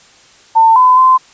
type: tone with pitch steps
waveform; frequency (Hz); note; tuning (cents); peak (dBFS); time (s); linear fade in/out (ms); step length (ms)
sine; 898 / 1012 / 1032; A5 / B5 / C6; +35 / +42 / -24; -4; 0.55-1.18; 20; 210
effects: white hiss -44 dBFS RMS until 1.33 s + resampled to 16000 Hz